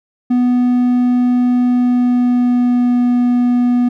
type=tone with pitch glide; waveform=triangle; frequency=246.9 to 244.6 Hz; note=B3 to B3; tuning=0 to -16 cents; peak=-8 dBFS; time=0.3-3.89 s; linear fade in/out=10 ms; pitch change=-16 cents; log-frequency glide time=1.67-3 s; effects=none